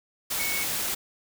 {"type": "tone in noise", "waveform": "sine", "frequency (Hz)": 2217, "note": "C#7", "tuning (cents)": 0, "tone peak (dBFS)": -30, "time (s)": [0.39, 0.64], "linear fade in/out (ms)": 10, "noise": "white", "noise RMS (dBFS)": -29, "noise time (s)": [0.3, 0.95], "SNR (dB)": -4, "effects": []}